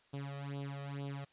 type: tone with flanger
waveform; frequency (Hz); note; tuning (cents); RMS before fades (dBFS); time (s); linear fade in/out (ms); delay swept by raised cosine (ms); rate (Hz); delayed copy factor
sawtooth; 140.2; C#3; +20; -42; 0.13-1.25; 10; 0.25 to 1.65; 2.2; +0.85
effects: white hiss -68 dBFS RMS until 1.32 s + resampled to 8000 Hz